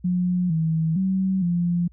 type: tone with pitch steps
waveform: sine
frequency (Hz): 179.5 / 160.7 / 189.8 / 173.6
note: F3 / E3 / F#3 / F3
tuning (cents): +48 / -44 / +44 / -10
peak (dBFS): -19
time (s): 0.04-1.88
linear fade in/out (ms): 10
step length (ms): 460
effects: added 60 Hz sine -48 dBFS peak until 1.92 s